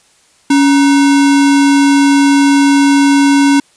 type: tone with sample-and-hold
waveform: sine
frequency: 280.5 Hz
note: C#4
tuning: 21 cents sharp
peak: -5 dBFS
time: 0.5-3.6 s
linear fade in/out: 5 ms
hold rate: 1225 Hz
effects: white hiss -50 dBFS RMS until 3.76 s + resampled to 22050 Hz